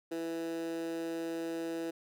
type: tone with high-pass filter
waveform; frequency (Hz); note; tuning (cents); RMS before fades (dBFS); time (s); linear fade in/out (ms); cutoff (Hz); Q
15% pulse; 165.3; E3; +5; -37; 0.11-1.91; 10; 370; 4.9
effects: none